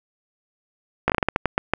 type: slowing click train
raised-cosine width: 0.5 ms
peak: -3 dBFS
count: 11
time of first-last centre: 1.08-1.736 s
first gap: 17 ms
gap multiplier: 1.28
effects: none